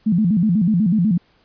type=tone with vibrato; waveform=sine; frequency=193.4 Hz; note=G3; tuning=23 cents flat; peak=-13 dBFS; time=0.06-1.18 s; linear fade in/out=10 ms; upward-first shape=square; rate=8.1 Hz; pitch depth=200 cents each way; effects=pink hiss -58 dBFS RMS until 1.44 s + resampled to 11025 Hz